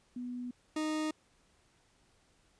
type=tone pair in turn; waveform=sine / 40% pulse; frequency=246.4 / 309.5 Hz; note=B3 / D#4; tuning=-4 / -9 cents; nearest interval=major third; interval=395 cents; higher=second; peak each=-37 / -31 dBFS; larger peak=second; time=0.16-0.51 / 0.76-1.11 s; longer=neither; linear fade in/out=5 ms; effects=pink hiss -69 dBFS RMS until 2.59 s + resampled to 22050 Hz